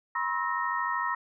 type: tone cluster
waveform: sine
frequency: 971 / 1064 / 1299 / 1857 Hz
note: B5 / C6 / E6 / A#6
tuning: -30 / +29 / -26 / -7 cents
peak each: -32 / -32 / -33 / -33 dBFS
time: 0.15-1.15 s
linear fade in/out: 5 ms
effects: none